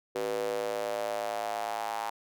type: tone with high-pass filter sweep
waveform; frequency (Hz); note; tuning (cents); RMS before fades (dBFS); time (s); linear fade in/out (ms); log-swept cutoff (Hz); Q
square; 54.3; A1; -22; -33; 0.15-2.1; 5; 440 to 850; 4.9
effects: none